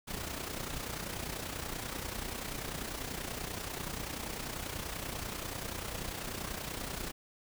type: noise with amplitude modulation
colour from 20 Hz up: pink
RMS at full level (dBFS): -37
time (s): 0.07-7.12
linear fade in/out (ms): 20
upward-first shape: sine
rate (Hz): 30.3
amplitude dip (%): 60
effects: none